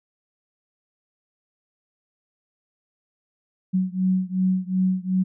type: beating tone pair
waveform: sine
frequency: 185 / 187.7 Hz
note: F#3 / F#3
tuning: 0 / +25 cents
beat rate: 2.7 Hz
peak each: -22 / -23 dBFS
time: 3.73-5.24 s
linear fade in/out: 20 ms
effects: none